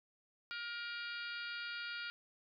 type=harmonic tone; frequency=472.7 Hz; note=A#4; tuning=24 cents sharp; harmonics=3 / 4 / 5 / 6 / 7 / 8 / 9 / 10; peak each=-43 / -54 / -49 / -51 / -54 / -54 / -55 / -53 dBFS; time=0.51-2.1 s; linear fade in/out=0 ms; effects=none